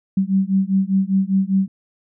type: beating tone pair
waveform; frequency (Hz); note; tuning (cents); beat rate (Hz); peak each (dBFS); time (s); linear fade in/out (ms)
sine; 190 / 195; F#3 / G3; +46 / -9; 5; -18; 0.17-1.68; 5
effects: none